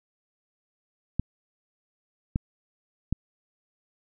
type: clicks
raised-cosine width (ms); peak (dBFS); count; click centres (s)
5; -12; 3; 1.196 / 2.359 / 3.126
effects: none